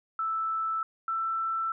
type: tone pair in turn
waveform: sine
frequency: 1318.5 / 1332.3 Hz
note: E6 / E6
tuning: 0 / +18 cents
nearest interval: unison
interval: 18 cents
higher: second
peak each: -27 dBFS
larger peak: neither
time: 0.19-0.83 / 1.08-1.72 s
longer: neither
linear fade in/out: 2 ms
effects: none